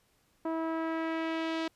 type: tone with low-pass filter sweep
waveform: sawtooth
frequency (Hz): 324.5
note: E4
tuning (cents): -27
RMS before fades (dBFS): -33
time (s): 0.45-1.68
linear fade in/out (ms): 5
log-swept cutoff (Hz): 1000 to 4100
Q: 1.3
effects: pink hiss -70 dBFS RMS until 1.75 s + resampled to 32000 Hz